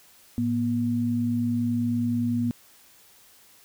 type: tone pair together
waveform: sine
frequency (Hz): 110 / 239.8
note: A2 / A#3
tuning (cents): 0 / +49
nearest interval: octave + minor second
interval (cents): 1349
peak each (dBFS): -29 / -23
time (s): 0.38-2.51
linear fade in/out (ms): 0
effects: white hiss -55 dBFS RMS until 3.64 s